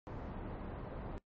pink low-pass noise, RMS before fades -44 dBFS, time 0.07-1.18 s, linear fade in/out 0 ms, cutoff 930 Hz, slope 12 dB/octave, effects noise-tail reverb RT60 0.1 s tail -19 dB re dry + MP3 32 kbps

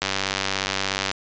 click train, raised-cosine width 0.2 ms, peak -5 dBFS, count 107, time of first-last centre 0.02-1.114 s, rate 96.9 Hz, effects resampled to 16000 Hz

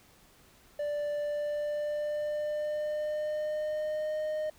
triangle tone with pitch glide, 587.3 to 615.4 Hz, D5 to D#5, 0 to -19 cents, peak -28 dBFS, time 0.79-4.5 s, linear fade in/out 5 ms, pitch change +81 cents, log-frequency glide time 1.13-4.19 s, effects pink hiss -60 dBFS RMS until 4.58 s

